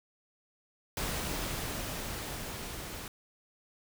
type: noise with level ramp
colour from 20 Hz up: pink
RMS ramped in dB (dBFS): -34 to -42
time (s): 0.97-3.08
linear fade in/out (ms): 2
effects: none